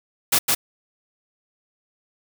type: noise with echo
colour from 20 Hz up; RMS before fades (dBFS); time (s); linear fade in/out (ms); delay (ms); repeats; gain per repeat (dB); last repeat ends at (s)
white; -17; 0.32-0.39; 10; 160; 1; -2; 0.55
effects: none